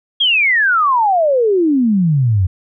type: exponential sweep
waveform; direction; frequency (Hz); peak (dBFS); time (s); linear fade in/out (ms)
sine; down; 3335 to 87.31; -10; 0.2-2.47; 10
effects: none